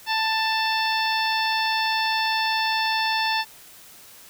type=harmonic tone; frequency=885 Hz; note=A5; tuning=10 cents sharp; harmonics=1 / 2 / 3 / 4 / 5 / 6; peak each=-24 / -27 / -29 / -30 / -31 / -32 dBFS; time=0.06-3.45 s; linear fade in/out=50 ms; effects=white hiss -47 dBFS RMS until 4.29 s